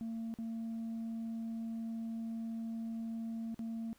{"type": "tone with dropouts", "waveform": "sine", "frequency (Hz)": 226.8, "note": "A#3", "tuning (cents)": -47, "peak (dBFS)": -35, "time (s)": [0.01, 3.93], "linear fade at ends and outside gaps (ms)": 0, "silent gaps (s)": [[0.34, 0.387], [3.544, 3.592]], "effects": ["tanh soft clip ceiling -36 dBFS", "pink hiss -68 dBFS RMS until 3.98 s"]}